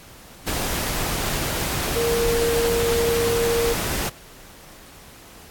sine tone in noise, 466.6 Hz, A#4, 2 cents sharp, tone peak -19 dBFS, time 1.95-3.74 s, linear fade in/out 20 ms, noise pink, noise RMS -25 dBFS, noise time 0.46-4.1 s, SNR +3 dB, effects pink hiss -45 dBFS RMS until 5.5 s + AAC 64 kbps

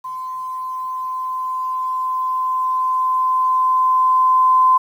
sine tone with level ramp, 1029 Hz, C6, 29 cents flat, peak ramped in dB -25 to -9 dBFS, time 0.04-4.78 s, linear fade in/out 10 ms, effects 8-bit

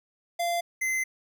square tone pair in turn, 690 / 2057 Hz, F5 / C7, -21 / -30 cents, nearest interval octave + perfect fifth, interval 1891 cents, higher second, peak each -26 dBFS, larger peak neither, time 0.39-0.61 / 0.81-1.04 s, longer second, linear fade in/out 10 ms, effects none

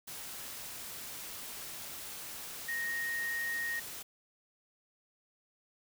sine tone in noise, 1864.7 Hz, A#6, in tune, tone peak -33 dBFS, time 2.68-3.8 s, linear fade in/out 10 ms, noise white, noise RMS -44 dBFS, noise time 0.07-4.03 s, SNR +8 dB, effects none

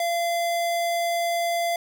square tone, 685 Hz, F5, 34 cents flat, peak -23 dBFS, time 0-1.76 s, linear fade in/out 2 ms, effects none

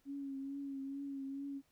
sine tone with vibrato, 275.6 Hz, C#4, 10 cents flat, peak -40 dBFS, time 0.05-1.62 s, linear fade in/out 50 ms, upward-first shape triangle, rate 2.3 Hz, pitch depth 40 cents each way, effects pink hiss -75 dBFS RMS until 1.71 s

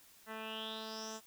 10% pulse tone with low-pass filter sweep, 220 Hz, A3, in tune, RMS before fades -44 dBFS, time 0.26-1.21 s, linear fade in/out 50 ms, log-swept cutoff 2000 to 7100 Hz, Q 7.4, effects white hiss -62 dBFS RMS until 1.26 s

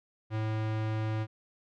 square tone, 109.2 Hz, A2, 13 cents flat, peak -30 dBFS, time 0.3-1.27 s, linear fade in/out 50 ms, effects low-pass 3000 Hz 12 dB/octave

